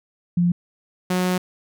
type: tone pair in turn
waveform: sine / sawtooth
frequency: 174.61 / 182.29 Hz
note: F3 / F#3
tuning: 0 / -26 cents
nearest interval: minor second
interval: 74 cents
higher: second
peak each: -15 dBFS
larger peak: neither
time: 0.37-0.52 / 1.1-1.38 s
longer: second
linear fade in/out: 5 ms
effects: none